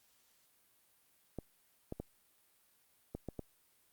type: clicks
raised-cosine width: 2 ms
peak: -27 dBFS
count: 6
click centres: 1.387 / 1.924 / 2 / 3.15 / 3.287 / 3.393 s
effects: white hiss -71 dBFS RMS until 3.92 s + Opus 48 kbps